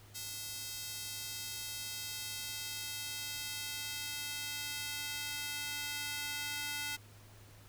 square tone with high-pass filter sweep, 291.2 Hz, D4, 15 cents flat, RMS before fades -41 dBFS, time 0.14-6.97 s, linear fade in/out 20 ms, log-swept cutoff 4900 to 2000 Hz, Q 0.83, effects added 104 Hz sine -56 dBFS peak until 7.68 s + pink hiss -60 dBFS RMS until 7.68 s

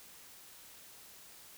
silence, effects white hiss -55 dBFS RMS until 1.57 s

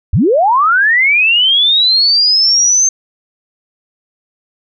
sine linear sweep, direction up, 54.6 to 6330 Hz, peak -7 dBFS, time 0.13-2.89 s, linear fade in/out 5 ms, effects none

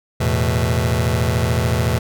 sawtooth chord, E suspended fourth, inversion none, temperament just, 82.41 / 109.88 / 123.61 Hz, E2 / A2 / B2, 0 / -2 / +2 cents, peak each -16 dBFS, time 0.2-1.99 s, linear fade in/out 10 ms, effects none

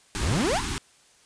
pink band-stop noise, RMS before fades -30 dBFS, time 0.15-0.78 s, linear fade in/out 0 ms, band 410 to 820 Hz, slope 96 dB/octave
40% pulse exponential sweep, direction up, 43.65 to 1174.7 Hz, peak -22 dBFS, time 0.19-0.62 s, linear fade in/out 50 ms
effects white hiss -58 dBFS RMS until 1.25 s + resampled to 22050 Hz

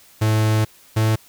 45% pulse tone pair in turn, 108.7 / 109.84 Hz, A2 / A2, -21 / -3 cents, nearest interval unison, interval 18 cents, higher second, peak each -15 dBFS, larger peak neither, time 0.21-0.65 / 0.96-1.16 s, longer first, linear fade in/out 10 ms, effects white hiss -50 dBFS RMS until 1.28 s

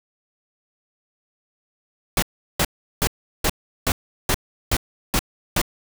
pink noise bursts, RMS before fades -19 dBFS, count 9, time 2.17-5.616 s, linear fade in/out 2 ms, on 54 ms, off 370 ms, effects none

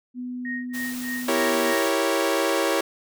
sine tone with pitch glide, 248.6 to 243.6 Hz, B3 to B3, +12 to -24 cents, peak -29 dBFS, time 0.14-1.75 s, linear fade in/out 50 ms, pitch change -36 cents, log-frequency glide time 1.42-1.6 s
sine tone with tremolo, 1864.7 Hz, A#6, in tune, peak -28 dBFS, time 0.45-1.92 s, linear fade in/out 2 ms, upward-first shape sine, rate 3.3 Hz, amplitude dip 100%
white noise, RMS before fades -37 dBFS, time 0.73-1.9 s, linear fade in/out 20 ms
sawtooth chord, E diminished seventh, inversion none, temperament equal, 329.6 / 392 / 466.2 / 554.4 Hz, E4 / G4 / Bb4 / Db5, 0 / 0 / 0 / 0 cents, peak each -22 / -23 / -24 / -21 dBFS, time 1.28-2.81 s, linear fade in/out 5 ms
effects none

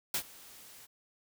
white noise with ADSR envelope, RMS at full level -30 dBFS, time 0.14-0.87 s, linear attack 4 ms, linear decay 82 ms, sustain -23 dB, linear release 25 ms, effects none

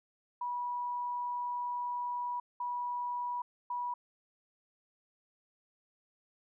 sine tone bursts at uneven times, 975 Hz, B5, 23 cents flat, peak -33 dBFS, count 3, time 0.41-2.4 / 2.6-3.42 / 3.7-3.94 s, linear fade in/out 5 ms, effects none

